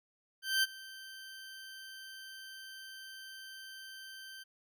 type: tone with ADSR envelope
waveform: 20% pulse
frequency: 1556 Hz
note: G6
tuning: 13 cents flat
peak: -21 dBFS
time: 0.42-4.44 s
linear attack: 210 ms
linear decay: 28 ms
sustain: -21 dB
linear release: 18 ms
effects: none